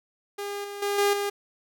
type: tone with level steps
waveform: sawtooth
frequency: 405.1 Hz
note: G#4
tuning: 43 cents flat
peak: -27 / -31 / -21 / -16 / -22 dBFS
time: 0.38-1.3 s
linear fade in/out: 10 ms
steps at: 0.64 / 0.82 / 0.98 / 1.13 s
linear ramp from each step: 5 ms
effects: none